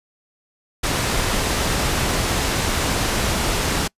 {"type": "low-pass noise", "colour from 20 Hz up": "pink", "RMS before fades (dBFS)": -21, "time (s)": [0.83, 3.88], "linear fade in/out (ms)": 10, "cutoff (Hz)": 10000, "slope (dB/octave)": 12, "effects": ["noise-tail reverb RT60 0.1 s tail -26 dB re dry", "resampled to 32000 Hz"]}